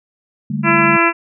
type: chord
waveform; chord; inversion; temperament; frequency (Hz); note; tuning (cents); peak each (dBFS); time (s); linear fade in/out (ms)
sine; D suspended fourth; none; equal with one note detuned; 146.83 / 199.77 / 220; D3 / G3 / A3; 0 / +33 / 0; -22; 0.5-0.97; 5
type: harmonic tone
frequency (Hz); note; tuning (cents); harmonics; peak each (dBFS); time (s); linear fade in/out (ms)
336.7; E4; +37; 1 / 2 / 3 / 4 / 5 / 6 / 7 / 8; -17 / -22 / -17 / -17 / -20 / -21 / -18 / -20; 0.63-1.13; 50
effects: none